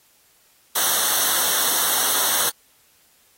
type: noise with comb filter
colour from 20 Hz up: white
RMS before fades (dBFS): -20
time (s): 0.75-2.5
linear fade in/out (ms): 10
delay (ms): 0.41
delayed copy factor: -0.85
effects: white hiss -58 dBFS RMS until 3.37 s + AAC 48 kbps